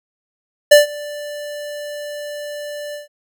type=tone with ADSR envelope; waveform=square; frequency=588 Hz; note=D5; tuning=2 cents sharp; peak=-3 dBFS; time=0.71-3.08 s; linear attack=11 ms; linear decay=140 ms; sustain=-24 dB; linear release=140 ms; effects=none